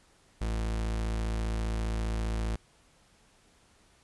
40% pulse tone, 55 Hz, A1, in tune, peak -28 dBFS, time 0.41-2.56 s, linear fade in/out 5 ms, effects pink hiss -63 dBFS RMS until 4.03 s + resampled to 24000 Hz

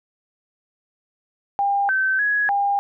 sine tone with pitch steps, 801 / 1542 / 1672 / 804 Hz, G5 / G6 / G#6 / G5, +37 / -29 / +11 / +44 cents, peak -17 dBFS, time 1.59-2.79 s, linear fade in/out 0 ms, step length 300 ms, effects none

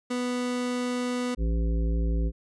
30% pulse tone, 247.2 Hz, B3, 2 cents sharp, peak -24 dBFS, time 0.1-1.35 s, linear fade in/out 10 ms
harmonic tone, 56.1 Hz, A1, 34 cents sharp, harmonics 1 / 3 / 5 / 7 / 9, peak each -23 / -33 / -37 / -40 / -42 dBFS, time 1.37-2.32 s, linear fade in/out 50 ms
effects resampled to 22050 Hz

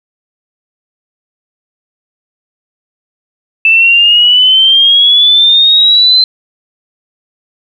sine exponential sweep, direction up, 2637 to 4100 Hz, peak -3 dBFS, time 3.65-6.24 s, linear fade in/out 2 ms, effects 7-bit

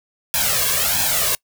white noise with flanger, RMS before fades -19 dBFS, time 0.34-1.35 s, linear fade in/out 0 ms, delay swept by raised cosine 1.2 to 1.83 ms, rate 1.5 Hz, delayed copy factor +1, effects noise-tail reverb RT60 0.1 s tail -25 dB re dry

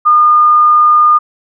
sine tone, 1216 Hz, D#6, 40 cents flat, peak -4 dBFS, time 0.05-1.19 s, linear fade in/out 20 ms, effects none

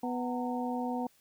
harmonic tone with a mistuned harmonic, 247.3 Hz, B3, 3 cents sharp, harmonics 1 / 2 / 3 / 4, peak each -33 / -39 / -37 / -40 dBFS, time 0.03-1.07 s, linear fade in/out 5 ms, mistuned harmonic 4, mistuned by -130 cents, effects white hiss -66 dBFS RMS until 1.2 s

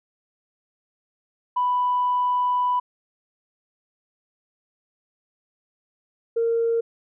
sine tone pair in turn, 990 / 461.3 Hz, B5 / A#4, +4 / -18 cents, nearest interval octave + minor second, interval 1322 cents, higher first, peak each -18 dBFS, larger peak neither, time 1.56-2.8 / 6.36-6.81 s, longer first, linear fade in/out 10 ms, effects tanh soft clip ceiling -14 dBFS

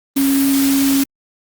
sine tone in noise, 274.2 Hz, C#4, 19 cents flat, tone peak -12 dBFS, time 0.16-1.04 s, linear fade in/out 10 ms, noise white, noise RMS -22 dBFS, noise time 0.16-1.04 s, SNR +7 dB, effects Opus 32 kbps

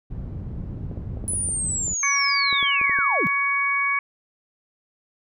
white low-pass noise, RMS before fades -32 dBFS, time 0.1-1.94 s, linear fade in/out 10 ms, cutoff 120 Hz, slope 12 dB/octave
clicks, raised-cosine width 2 ms, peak -23 dBFS, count 12, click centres 0.914 / 0.974 / 1.172 / 1.241 / 1.335 / 1.489 / 1.88 / 2.528 / 2.628 / 2.814 / 2.896 / 2.988 s
sine linear sweep, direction down, 10130 to 123.47 Hz, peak -23 dBFS, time 1.28-3.27 s, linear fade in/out 0 ms
harmonic tone, 560 Hz, C#5, 18 cents sharp, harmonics 2 / 3 / 4, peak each -25 / -30 / -21 dBFS, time 2.03-3.99 s, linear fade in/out 2 ms
effects none

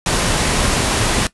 pink low-pass noise, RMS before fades -17 dBFS, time 0.06-1.27 s, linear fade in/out 2 ms, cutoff 11000 Hz, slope 96 dB/octave, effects noise-tail reverb RT60 0.1 s tail -17 dB re dry

